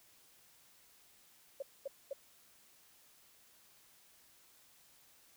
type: tone bursts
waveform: sine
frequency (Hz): 550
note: C#5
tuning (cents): -14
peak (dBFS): -37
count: 3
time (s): 1.6-2.132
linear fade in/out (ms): 5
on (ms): 24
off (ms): 230
effects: white hiss -65 dBFS RMS until 5.36 s